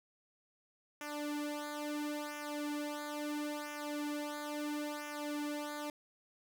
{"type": "tone with flanger", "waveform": "sawtooth", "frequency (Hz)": 295.7, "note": "D4", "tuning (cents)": 12, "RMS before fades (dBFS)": -40, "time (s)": [1.01, 5.9], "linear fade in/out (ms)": 2, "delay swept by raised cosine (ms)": [0.23, 3.03], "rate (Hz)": 0.74, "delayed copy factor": -0.9, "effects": []}